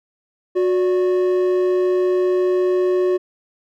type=tone pair together; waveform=triangle; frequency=365.4 / 580 Hz; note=F#4 / D5; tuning=-22 / -22 cents; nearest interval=minor sixth; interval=800 cents; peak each=-13 / -24 dBFS; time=0.55-3.18 s; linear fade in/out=20 ms; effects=none